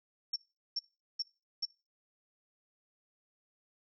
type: tone bursts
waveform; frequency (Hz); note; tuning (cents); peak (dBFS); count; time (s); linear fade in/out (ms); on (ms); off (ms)
sine; 5450; F8; -43; -31; 4; 0.33-1.654; 5; 31; 400
effects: noise-tail reverb RT60 0.3 s tail -21 dB re dry

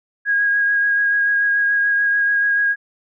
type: tone with vibrato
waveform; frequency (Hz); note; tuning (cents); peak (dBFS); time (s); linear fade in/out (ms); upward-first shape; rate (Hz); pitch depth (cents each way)
sine; 1641; G#6; -21; -14; 0.25-2.76; 50; sine; 6.9; 15
effects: none

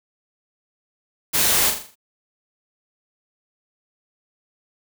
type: noise with echo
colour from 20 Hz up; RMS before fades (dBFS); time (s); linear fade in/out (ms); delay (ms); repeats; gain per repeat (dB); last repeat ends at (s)
white; -19; 1.33-1.71; 20; 41; 6; -6; 1.956
effects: none

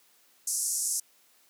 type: band-pass noise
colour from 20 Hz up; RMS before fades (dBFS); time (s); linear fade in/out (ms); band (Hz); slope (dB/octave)
white; -30; 0.47-1; 5; 5600 to 11000; 48
effects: white hiss -63 dBFS RMS until 1.49 s + high-pass 200 Hz 12 dB/octave

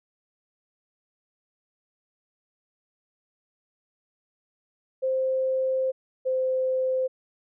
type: tone pair in turn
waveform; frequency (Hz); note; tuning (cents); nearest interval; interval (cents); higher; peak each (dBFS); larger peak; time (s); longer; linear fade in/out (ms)
sine; 523.3 / 518.2; C5 / C5; 0 / -17; unison; 17; first; -22; neither; 5.02-5.92 / 6.25-7.08; first; 20
effects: none

